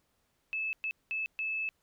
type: tone bursts at uneven times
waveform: sine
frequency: 2612 Hz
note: E7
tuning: 17 cents flat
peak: -31 dBFS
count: 4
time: 0.53-0.73 / 0.84-0.91 / 1.11-1.26 / 1.39-1.69 s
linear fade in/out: 0 ms
effects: pink hiss -75 dBFS RMS until 1.82 s